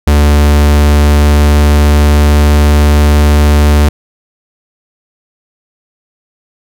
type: tone with pitch glide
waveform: 45% pulse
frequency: 73.42 to 73.89 Hz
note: D2 to D2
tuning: 0 to +11 cents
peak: -4 dBFS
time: 0.07-3.89 s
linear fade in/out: 5 ms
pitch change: +11 cents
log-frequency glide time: 0.34-3.22 s
effects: none